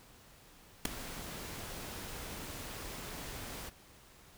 pink noise with ADSR envelope, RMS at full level -25 dBFS, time 0.85-3.7 s, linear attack 5 ms, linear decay 4 ms, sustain -19 dB, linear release 18 ms, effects pink hiss -59 dBFS RMS until 4.37 s

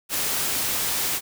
white noise, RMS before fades -25 dBFS, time 0.09-1.21 s, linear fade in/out 50 ms, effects none

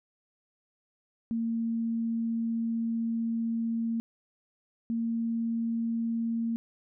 sine tone pair in turn, 228.9 / 229.7 Hz, A#3 / A#3, -31 / -25 cents, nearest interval unison, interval 6 cents, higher second, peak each -27 dBFS, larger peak neither, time 1.31-4 / 4.9-6.56 s, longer first, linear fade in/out 0 ms, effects none

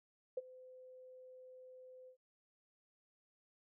sine tone with ADSR envelope, 511 Hz, C5, 41 cents flat, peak -34 dBFS, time 0.37-2.17 s, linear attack 6 ms, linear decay 29 ms, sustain -20 dB, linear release 92 ms, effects none

